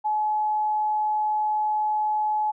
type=tone; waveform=sine; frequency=852 Hz; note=G#5; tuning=44 cents sharp; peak=-21 dBFS; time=0.04-2.52 s; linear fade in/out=20 ms; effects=none